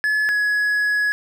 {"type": "tone pair in turn", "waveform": "triangle", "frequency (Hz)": [1711, 1681.6], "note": ["A6", "G#6"], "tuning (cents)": [-49, 21], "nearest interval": "unison", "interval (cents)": 30, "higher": "first", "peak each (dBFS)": -15, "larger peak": "neither", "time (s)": [[0.04, 0.29], [0.29, 1.12]], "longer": "second", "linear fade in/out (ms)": 0, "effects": []}